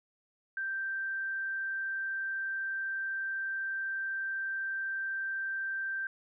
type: tone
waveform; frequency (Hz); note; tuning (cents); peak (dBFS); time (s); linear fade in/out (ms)
sine; 1568; G6; 0; -32; 0.57-6.07; 2
effects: none